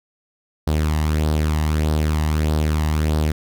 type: tone with flanger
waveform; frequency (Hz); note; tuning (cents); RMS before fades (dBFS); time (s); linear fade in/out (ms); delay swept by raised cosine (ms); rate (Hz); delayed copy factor
sawtooth; 76.9; D#2; -20; -19; 0.67-3.32; 5; 0.21 to 1.06; 1.6; +0.55
effects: none